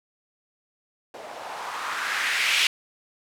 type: noise with low-pass filter sweep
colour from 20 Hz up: violet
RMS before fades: -27 dBFS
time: 1.14-2.67 s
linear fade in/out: 2 ms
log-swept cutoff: 580 to 2800 Hz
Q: 2.4
effects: none